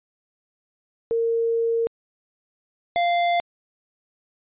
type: tone pair in turn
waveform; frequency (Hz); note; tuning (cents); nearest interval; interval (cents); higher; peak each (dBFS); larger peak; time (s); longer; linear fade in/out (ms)
sine / square; 460 / 694.6; A#4 / F5; -23 / -10; perfect fifth; 713; second; -19; neither; 1.11-1.87 / 2.96-3.4; first; 0
effects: resampled to 8000 Hz